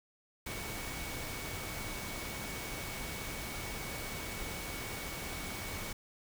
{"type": "tone in noise", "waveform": "sine", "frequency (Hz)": 2237, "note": "C#7", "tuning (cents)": 15, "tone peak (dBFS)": -47, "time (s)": [0.46, 5.93], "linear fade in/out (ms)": 5, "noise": "pink", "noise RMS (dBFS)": -41, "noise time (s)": [0.46, 5.93], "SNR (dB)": -9, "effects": []}